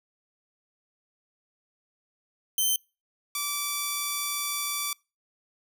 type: tone pair in turn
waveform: 5% pulse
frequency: 3098 / 1160.4 Hz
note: G7 / D6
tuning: -21 / -21 cents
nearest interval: octave + perfect fourth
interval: 1700 cents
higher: first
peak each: -14 / -16 dBFS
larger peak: first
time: 2.58-2.76 / 3.35-4.93 s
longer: second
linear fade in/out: 2 ms
effects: noise-tail reverb RT60 0.3 s tail -26 dB re dry